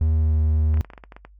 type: tone with pitch glide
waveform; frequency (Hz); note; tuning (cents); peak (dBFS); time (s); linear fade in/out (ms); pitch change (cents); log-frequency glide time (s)
triangle; 78.9 to 77.54; D#2 to D#2; +25 to -5; -15; 0.01-0.81; 0; -30; 0.12-0.38
type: clicks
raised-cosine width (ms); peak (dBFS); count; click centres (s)
0.5; -25; 10; 0.742 / 0.773 / 0.847 / 0.902 / 0.935 / 0.978 / 1.038 / 1.122 / 1.165 / 1.25
effects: noise-tail reverb RT60 0.1 s tail -19 dB re dry + added 50 Hz sine -47 dBFS peak until 1.39 s